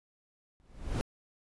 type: noise with exponential growth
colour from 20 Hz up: brown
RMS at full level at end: -25 dBFS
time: 0.6-1.01 s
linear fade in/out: 0 ms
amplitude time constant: 87 ms
effects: resampled to 24000 Hz